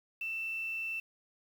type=tone with quantisation; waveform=sine; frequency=2669 Hz; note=E7; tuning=21 cents sharp; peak=-34 dBFS; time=0.21-1 s; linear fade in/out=5 ms; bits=9; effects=none